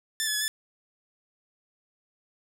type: tone with pitch steps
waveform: 10% pulse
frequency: 1767 / 1716 / 1697 / 1743 Hz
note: A6 / A6 / G#6 / A6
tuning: +7 / -44 / +37 / -17 cents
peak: -17 dBFS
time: 0.2-0.48 s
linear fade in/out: 0 ms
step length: 70 ms
effects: none